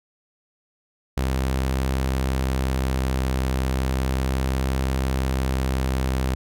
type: tone with vibrato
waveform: sawtooth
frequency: 65.5 Hz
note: C2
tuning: 2 cents sharp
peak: -17 dBFS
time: 1.17-6.35 s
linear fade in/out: 5 ms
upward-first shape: triangle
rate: 0.34 Hz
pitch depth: 11 cents each way
effects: none